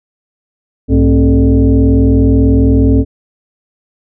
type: tone with frequency modulation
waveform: sine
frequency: 103.83 Hz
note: G#2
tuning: in tune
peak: -5 dBFS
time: 0.88-3.05 s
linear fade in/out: 50 ms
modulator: 166 Hz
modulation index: 1.6
effects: none